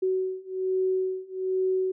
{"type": "beating tone pair", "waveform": "sine", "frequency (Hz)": [374.3, 375.5], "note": ["F#4", "F#4"], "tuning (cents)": [20, 26], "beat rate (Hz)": 1.2, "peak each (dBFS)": [-28, -27], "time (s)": [0.02, 1.92], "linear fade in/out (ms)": 10, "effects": []}